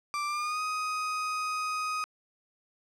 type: tone with pitch glide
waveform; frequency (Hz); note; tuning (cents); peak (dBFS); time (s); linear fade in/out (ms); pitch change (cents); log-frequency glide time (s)
35% pulse; 1174.7 to 1251.8; D6 to D#6; 0 to +10; -28; 0.14-2.04; 0; +110; 0.26-0.61
effects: low-pass 8000 Hz 12 dB/octave